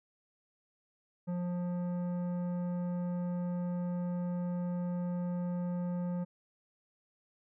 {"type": "tone with tanh clipping", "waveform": "sine", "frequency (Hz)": 177, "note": "F3", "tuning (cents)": 23, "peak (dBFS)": -34, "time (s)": [1.27, 6.25], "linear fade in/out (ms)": 20, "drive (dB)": 12, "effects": []}